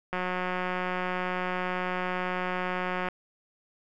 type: click train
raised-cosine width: 0.5 ms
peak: -16 dBFS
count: 539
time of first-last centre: 0.13-3.086 s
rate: 182 Hz
effects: none